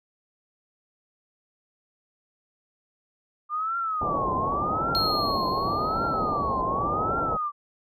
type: tone with vibrato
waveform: sine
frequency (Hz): 1192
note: D6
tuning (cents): +25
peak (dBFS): -25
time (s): 3.49-7.52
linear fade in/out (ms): 50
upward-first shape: triangle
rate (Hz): 0.88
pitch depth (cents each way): 260
type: low-pass noise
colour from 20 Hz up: white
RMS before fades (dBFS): -30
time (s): 4.01-7.37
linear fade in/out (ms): 5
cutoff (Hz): 900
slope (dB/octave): 48
type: tone with exponential decay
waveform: triangle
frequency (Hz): 4255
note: C8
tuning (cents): +28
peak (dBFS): -21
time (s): 4.95-6.61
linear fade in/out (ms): 0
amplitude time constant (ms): 360
effects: none